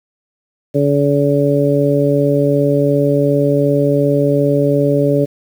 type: harmonic tone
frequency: 142.7 Hz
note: D3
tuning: 49 cents flat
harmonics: 1 / 2 / 3 / 4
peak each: -16 / -16 / -16 / -16 dBFS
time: 0.74-5.26 s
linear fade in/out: 20 ms
effects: 7-bit